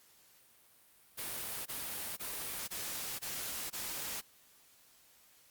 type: noise bursts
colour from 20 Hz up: white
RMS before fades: -40 dBFS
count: 6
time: 1.17-4.215 s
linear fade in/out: 20 ms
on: 490 ms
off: 21 ms
effects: white hiss -64 dBFS RMS until 5.5 s + Opus 48 kbps